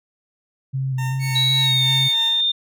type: tone with vibrato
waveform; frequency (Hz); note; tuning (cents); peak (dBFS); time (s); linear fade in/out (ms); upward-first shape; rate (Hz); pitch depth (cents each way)
sine; 131.6; C3; +10; -20; 0.73-2.09; 20; square; 2.6; 25
type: tone with tremolo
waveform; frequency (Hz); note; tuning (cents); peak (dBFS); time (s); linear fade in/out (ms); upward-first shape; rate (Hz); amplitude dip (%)
20% pulse; 910; A#5; -42; -24; 0.98-2.41; 5; sine; 3.4; 70
type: tone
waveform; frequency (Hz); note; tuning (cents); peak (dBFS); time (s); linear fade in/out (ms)
sawtooth; 2217; C#7; 0; -24; 1.19-2.15; 50
type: tone with pitch glide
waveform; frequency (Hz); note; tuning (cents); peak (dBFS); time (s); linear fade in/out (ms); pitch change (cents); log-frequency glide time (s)
sine; 3862 to 3624; B7 to A#7; -39 to -50; -16; 1.35-2.52; 10; -111; 1.59-1.83
effects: none